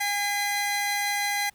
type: tone pair together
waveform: sawtooth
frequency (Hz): 814 / 2032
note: G#5 / B6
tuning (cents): -35 / +49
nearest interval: octave + major third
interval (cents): 1584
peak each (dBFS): -24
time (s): 0-1.5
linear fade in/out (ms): 10
effects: pink hiss -62 dBFS RMS until 1.54 s

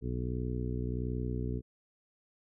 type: harmonic tone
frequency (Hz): 61.4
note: B1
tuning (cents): -9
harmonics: 1 / 2 / 3 / 4 / 5 / 6 / 7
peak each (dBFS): -36 / -36 / -43 / -40 / -45 / -44 / -43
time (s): 0.01-1.62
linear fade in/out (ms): 50
effects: none

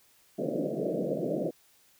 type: band-pass noise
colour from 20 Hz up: white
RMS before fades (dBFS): -31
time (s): 0.38-1.51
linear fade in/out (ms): 10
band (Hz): 140 to 640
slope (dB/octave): 96
effects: white hiss -63 dBFS RMS until 1.99 s

